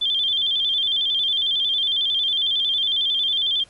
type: tone with vibrato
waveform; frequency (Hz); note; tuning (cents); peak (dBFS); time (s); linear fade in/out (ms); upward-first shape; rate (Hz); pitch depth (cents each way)
sine; 3340; G#7; +9; -18; 0.01-3.64; 10; square; 11; 79
effects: pink hiss -52 dBFS RMS until 3.69 s + MP3 48 kbps

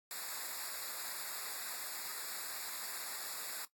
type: noise with comb filter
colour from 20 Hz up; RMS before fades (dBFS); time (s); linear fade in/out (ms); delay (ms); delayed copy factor
white; -43; 0.11-3.65; 0; 0.33; -1
effects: noise-tail reverb RT60 0.1 s tail -18 dB re dry + AAC 64 kbps

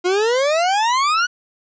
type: exponential sweep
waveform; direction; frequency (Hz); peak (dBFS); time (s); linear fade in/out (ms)
40% pulse; up; 349.2 to 1487; -14; 0.04-1.27; 20
effects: resampled to 16000 Hz + 9-bit

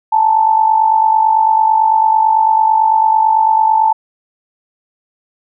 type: tone with amplitude modulation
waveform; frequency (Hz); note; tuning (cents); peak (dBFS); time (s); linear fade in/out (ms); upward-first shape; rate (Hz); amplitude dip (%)
sine; 880; A5; 0; -5; 0.12-3.93; 10; sine; 49; 65
effects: none

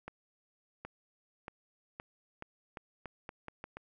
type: accelerating click train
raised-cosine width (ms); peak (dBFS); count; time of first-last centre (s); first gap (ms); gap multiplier
0.5; -27; 11; 0.08-3.77; 770; 0.82
effects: none

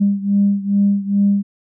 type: beating tone pair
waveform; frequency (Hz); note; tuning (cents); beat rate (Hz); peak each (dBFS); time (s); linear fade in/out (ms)
sine; 200 / 202.4; G3 / G#3; +35 / -44; 2.4; -14 / -17; 0-1.43; 20
effects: tanh soft clip ceiling -5 dBFS

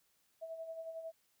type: tone with tremolo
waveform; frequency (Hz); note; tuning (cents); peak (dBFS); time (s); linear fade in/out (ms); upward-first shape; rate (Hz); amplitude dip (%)
sine; 652; E5; -19; -40; 0.41-1.12; 20; sine; 11; 55
effects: white hiss -75 dBFS RMS until 1.4 s

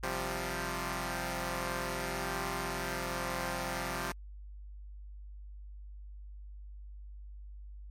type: chord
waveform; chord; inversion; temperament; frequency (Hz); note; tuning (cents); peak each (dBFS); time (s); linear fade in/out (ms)
5% pulse; C suspended fourth; none; equal; 130.81 / 174.61 / 196; C3 / F3 / G3; 0 / 0 / 0; -27 / -26 / -29; 0.03-4.12; 2
effects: added 50 Hz sine -44 dBFS peak until 7.9 s + MP3 64 kbps

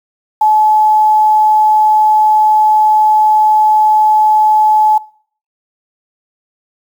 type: tone with quantisation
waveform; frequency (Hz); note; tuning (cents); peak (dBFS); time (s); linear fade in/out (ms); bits
sine; 858; A5; -44; -6; 0.41-4.98; 5; 6
effects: noise-tail reverb RT60 0.5 s tail -22 dB re dry

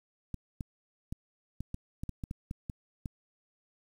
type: clicks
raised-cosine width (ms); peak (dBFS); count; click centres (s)
5; -24; 12; 0.343 / 0.608 / 1.125 / 1.606 / 1.744 / 2.035 / 2.093 / 2.238 / 2.311 / 2.511 / 2.698 / 3.058
effects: 9-bit

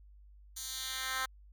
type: tone with high-pass filter sweep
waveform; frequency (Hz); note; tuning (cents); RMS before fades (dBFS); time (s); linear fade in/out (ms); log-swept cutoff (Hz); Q
10% pulse; 261.6; C4; 0; -38; 0.56-1.26; 10; 6300 to 1300; 1.2
effects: added 50 Hz sine -54 dBFS peak until 1.52 s

